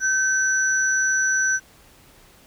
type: tone pair together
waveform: sine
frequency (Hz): 1544 / 5921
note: G6 / F#8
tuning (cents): -27 / 0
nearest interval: octave + major seventh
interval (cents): 2327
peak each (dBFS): -19 / -23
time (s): 0-1.6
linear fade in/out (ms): 50
effects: pink hiss -52 dBFS RMS until 2.46 s